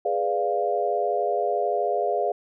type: chord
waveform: sine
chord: G# diminished seventh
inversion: none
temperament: equal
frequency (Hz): 415.3 / 493.9 / 587.3 / 698.5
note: G#4 / B4 / D5 / F5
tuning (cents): 0 / 0 / 0 / 0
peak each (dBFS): -27 / -29 / -28 / -25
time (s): 0.05-2.32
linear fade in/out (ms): 5
effects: none

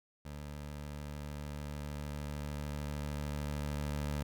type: tone with level ramp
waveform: 20% pulse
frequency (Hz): 73.3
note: D2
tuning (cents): -3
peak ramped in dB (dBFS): -38 to -29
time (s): 0.25-4.23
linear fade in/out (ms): 5
effects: none

